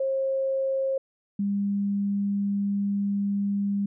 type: tone pair in turn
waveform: sine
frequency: 536 / 200.8 Hz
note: C5 / G3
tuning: +42 / +42 cents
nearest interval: octave + perfect fourth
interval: 1700 cents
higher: first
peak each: -23 dBFS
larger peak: neither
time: 0-0.98 / 1.39-3.86 s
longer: second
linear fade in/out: 5 ms
effects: none